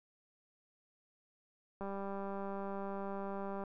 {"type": "click train", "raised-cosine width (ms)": 1, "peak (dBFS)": -29, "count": 361, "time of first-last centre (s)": [1.81, 3.637], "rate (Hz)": 197, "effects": []}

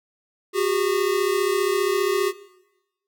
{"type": "tone pair together", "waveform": "square", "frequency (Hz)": [368, 403], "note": ["F#4", "G4"], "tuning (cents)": [-9, 48], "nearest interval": "major second", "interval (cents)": 157, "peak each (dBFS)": -23, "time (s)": [0.53, 2.33], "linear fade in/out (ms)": 50, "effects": ["noise-tail reverb RT60 1.0 s tail -18 dB re dry"]}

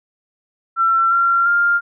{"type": "tone with pitch steps", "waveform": "sine", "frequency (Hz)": [1348, 1373.9, 1400.4], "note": ["E6", "F6", "F6"], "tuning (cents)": [38, -29, 4], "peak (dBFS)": -12, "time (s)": [0.76, 1.81], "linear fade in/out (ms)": 50, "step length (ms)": 350, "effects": []}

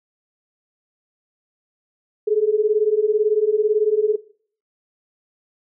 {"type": "beating tone pair", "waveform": "sine", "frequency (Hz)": [415.3, 433.3], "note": ["G#4", "A4"], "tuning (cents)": [0, -27], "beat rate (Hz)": 18, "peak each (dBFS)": [-19, -18], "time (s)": [2.27, 4.16], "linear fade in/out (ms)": 10, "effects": ["noise-tail reverb RT60 0.5 s tail -18 dB re dry"]}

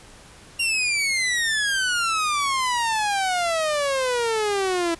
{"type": "exponential sweep", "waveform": "sawtooth", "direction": "down", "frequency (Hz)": [2794, 329.8], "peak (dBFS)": -17, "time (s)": [0.59, 4.95], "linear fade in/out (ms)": 10, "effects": ["pink hiss -47 dBFS RMS until 4.99 s", "resampled to 24000 Hz"]}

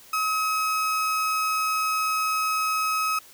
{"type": "tone", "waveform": "35% pulse", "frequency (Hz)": 1276, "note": "D#6", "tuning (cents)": 43, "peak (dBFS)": -21, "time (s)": [0.13, 3.19], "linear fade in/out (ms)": 5, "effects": ["white hiss -50 dBFS RMS until 3.33 s"]}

